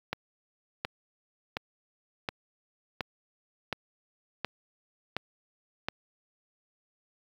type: click train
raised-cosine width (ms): 0.3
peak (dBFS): -14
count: 9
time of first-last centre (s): 0.13-5.885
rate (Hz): 1.39
effects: high-pass 60 Hz 12 dB/octave + 8-bit